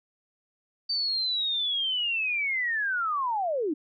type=linear sweep; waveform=sine; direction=down; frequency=4619 to 276.4 Hz; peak=-25 dBFS; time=0.89-3.74 s; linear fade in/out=10 ms; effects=none